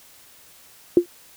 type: tone with exponential decay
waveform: sine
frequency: 349.2 Hz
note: F4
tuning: in tune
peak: -5 dBFS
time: 0.97-1.06 s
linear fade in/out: 2 ms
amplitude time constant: 18 ms
effects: white hiss -50 dBFS RMS until 1.36 s